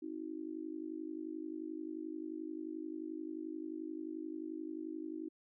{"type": "tone with amplitude modulation", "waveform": "sine", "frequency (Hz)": 317.1, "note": "D#4", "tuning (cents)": 33, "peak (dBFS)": -36, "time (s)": [0.02, 5.29], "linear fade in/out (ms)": 10, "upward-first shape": "sine", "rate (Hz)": 51.4, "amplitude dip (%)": 95, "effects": []}